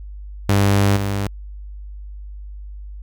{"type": "tone with level steps", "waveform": "sawtooth", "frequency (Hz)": 99.9, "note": "G2", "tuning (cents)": 33, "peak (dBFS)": [-9, -16], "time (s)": [0.49, 1.27], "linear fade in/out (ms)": 0, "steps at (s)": 0.96, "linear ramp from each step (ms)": 10, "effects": ["added 50 Hz sine -31 dBFS peak until 3.02 s"]}